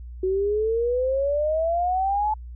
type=exponential sweep; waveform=sine; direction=up; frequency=370 to 869 Hz; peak=-20 dBFS; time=0.23-2.34 s; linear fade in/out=5 ms; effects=added 60 Hz sine -35 dBFS peak until 2.55 s